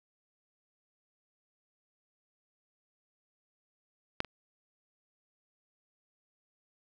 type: clicks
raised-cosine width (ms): 0.3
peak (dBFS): -13 / -29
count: 2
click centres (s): 4.204 / 4.247
effects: none